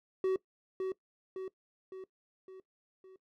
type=tone with echo; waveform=triangle; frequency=377.6 Hz; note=F#4; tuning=35 cents sharp; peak=-25 dBFS; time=0.24-0.36 s; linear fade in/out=2 ms; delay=560 ms; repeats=5; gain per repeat=-5 dB; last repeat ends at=3.16 s; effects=noise-tail reverb RT60 0.1 s tail -19 dB re dry